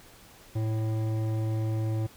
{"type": "tone with hard clipping", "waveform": "triangle", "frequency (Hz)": 110, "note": "A2", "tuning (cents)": 0, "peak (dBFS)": -28, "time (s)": [0.55, 2.07], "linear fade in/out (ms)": 10, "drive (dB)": 16, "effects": ["pink hiss -53 dBFS RMS until 2.16 s"]}